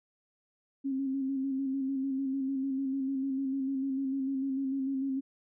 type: tone with vibrato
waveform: sine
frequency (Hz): 269.4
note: C#4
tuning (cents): -49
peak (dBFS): -29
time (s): 0.84-5.21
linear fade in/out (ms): 20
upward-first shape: square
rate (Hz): 6.7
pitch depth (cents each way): 29
effects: none